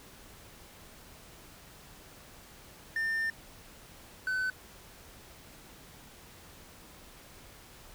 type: tone pair in turn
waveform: triangle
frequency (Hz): 1800 / 1513.6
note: A6 / F#6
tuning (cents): +39 / +39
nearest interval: minor third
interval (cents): 300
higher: first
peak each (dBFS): -27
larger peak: neither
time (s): 2.96-3.3 / 4.27-4.5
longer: first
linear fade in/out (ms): 2
effects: pink hiss -53 dBFS RMS until 7.94 s